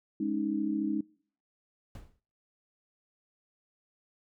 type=chord; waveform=sine; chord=Ab suspended fourth; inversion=none; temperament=equal; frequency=207.7 / 277.2 / 311.1 Hz; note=Ab3 / Db4 / Eb4; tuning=0 / 0 / 0 cents; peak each=-33 / -34 / -31 dBFS; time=0.2-1.01 s; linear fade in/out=5 ms
type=noise with exponential decay; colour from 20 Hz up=brown; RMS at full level=-39 dBFS; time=1.95-2.2 s; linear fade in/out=2 ms; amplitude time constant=54 ms
effects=noise-tail reverb RT60 0.5 s tail -24 dB re dry